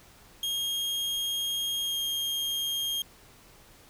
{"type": "tone with pitch glide", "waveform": "40% pulse", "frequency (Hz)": [3246, 3224], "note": ["G#7", "G7"], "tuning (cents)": [-40, 48], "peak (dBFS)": -27, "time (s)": [0.43, 3.02], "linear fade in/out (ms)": 2, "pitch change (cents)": -12, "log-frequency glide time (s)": [1.84, 1.98], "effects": ["pink hiss -55 dBFS RMS until 3.89 s"]}